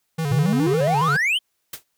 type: tone with vibrato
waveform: square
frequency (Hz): 151.8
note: D#3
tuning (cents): -42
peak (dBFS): -22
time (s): 0.18-1.17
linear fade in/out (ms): 10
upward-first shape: square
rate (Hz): 7.2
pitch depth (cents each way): 110
type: exponential sweep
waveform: triangle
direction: up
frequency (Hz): 110 to 3206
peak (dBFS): -16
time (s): 0.3-1.39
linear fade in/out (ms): 20
type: noise with exponential decay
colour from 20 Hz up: white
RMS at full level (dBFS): -27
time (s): 1.73-1.84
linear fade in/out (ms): 5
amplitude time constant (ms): 22
effects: white hiss -72 dBFS RMS until 1.97 s